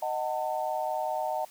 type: chord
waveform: sine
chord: D# diminished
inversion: none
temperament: just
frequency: 622.3 / 746.7 / 896 Hz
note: D#5 / F#5 / A5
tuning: 0 / +16 / +31 cents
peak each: -32 / -32 / -33 dBFS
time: 0.02-1.45 s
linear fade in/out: 5 ms
effects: white hiss -54 dBFS RMS until 1.5 s + high-pass 60 Hz 12 dB/octave